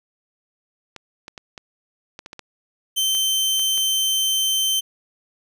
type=clicks; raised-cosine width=0.2 ms; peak=-19 dBFS; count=11; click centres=0.963 / 1.281 / 1.378 / 1.578 / 2.191 / 2.261 / 2.331 / 2.393 / 3.15 / 3.595 / 3.777 s
type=tone; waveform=sawtooth; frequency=3100 Hz; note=G7; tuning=20 cents flat; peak=-15 dBFS; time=2.96-4.81 s; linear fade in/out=20 ms
effects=none